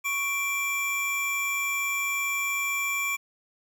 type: tone pair together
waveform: square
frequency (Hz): 1108.6 / 2349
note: C#6 / D7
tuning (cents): 0 / 0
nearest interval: octave + minor second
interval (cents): 1300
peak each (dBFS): -35 / -27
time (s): 0.04-3.17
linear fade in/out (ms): 20
effects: 10-bit